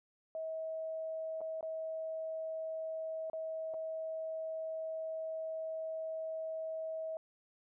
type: tone with dropouts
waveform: sine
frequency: 641 Hz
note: E5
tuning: 49 cents flat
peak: -37 dBFS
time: 0.35-7.17 s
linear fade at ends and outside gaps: 1 ms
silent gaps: 1.407-1.414 / 1.609-1.628 / 3.299-3.332 / 3.738-3.742 s
effects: none